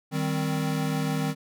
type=chord; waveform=square; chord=C minor; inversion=first; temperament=equal; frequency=155.56 / 196 / 261.6 Hz; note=Eb3 / G3 / C4; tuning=0 / 0 / 0 cents; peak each=-28 / -33 / -31 dBFS; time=0.11-1.35 s; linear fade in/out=50 ms; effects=none